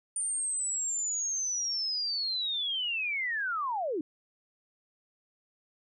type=linear sweep; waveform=sine; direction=down; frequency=9060 to 278.2 Hz; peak=-29 dBFS; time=0.16-4.01 s; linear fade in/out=2 ms; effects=none